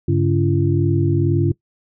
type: tone cluster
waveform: sine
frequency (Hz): 99.5 / 141.5 / 281.6 / 340.5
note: G2 / C#3 / C#4 / F4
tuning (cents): +26 / +36 / +27 / -44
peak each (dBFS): -18 / -18 / -24 / -20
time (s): 0.08-1.52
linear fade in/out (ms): 5
effects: noise-tail reverb RT60 0.1 s tail -20 dB re dry